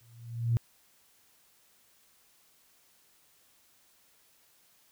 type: tone with exponential growth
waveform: sine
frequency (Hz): 117.1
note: A#2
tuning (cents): +8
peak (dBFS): -20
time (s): 0.01-0.57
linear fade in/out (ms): 0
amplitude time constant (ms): 120
effects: tanh soft clip ceiling -17 dBFS + white hiss -65 dBFS RMS until 4.91 s